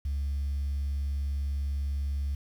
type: tone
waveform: sine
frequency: 70 Hz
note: C#2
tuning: 18 cents sharp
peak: -26 dBFS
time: 0.05-2.35 s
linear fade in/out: 5 ms
effects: tanh soft clip ceiling -25 dBFS + 9-bit